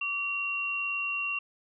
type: tone pair together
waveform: sine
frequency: 1155.8 / 2749 Hz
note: D6 / F7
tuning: -28 / -28 cents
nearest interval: octave + minor third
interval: 1500 cents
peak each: -38 / -29 dBFS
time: 0.01-1.39 s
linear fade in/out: 5 ms
effects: none